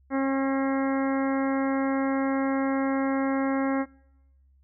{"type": "harmonic tone with a mistuned harmonic", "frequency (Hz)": 270.5, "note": "C#4", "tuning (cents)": -42, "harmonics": [1, 2, 3, 4, 5, 6, 7, 8], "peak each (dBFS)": [-24, -30, -34, -36, -38, -40, -41, -42], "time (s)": [0.1, 3.86], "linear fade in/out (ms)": 50, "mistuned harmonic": 8, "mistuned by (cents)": -31, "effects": ["noise-tail reverb RT60 1.0 s tail -26 dB re dry", "added 67 Hz sine -57 dBFS peak until 4.63 s"]}